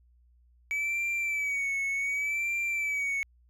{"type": "tone with vibrato", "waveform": "triangle", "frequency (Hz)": 2281, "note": "C#7", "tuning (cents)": 49, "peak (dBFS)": -26, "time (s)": [0.71, 3.23], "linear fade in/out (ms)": 0, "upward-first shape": "sine", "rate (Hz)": 0.67, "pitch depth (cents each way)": 63, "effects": ["added 60 Hz sine -59 dBFS peak until 3.49 s"]}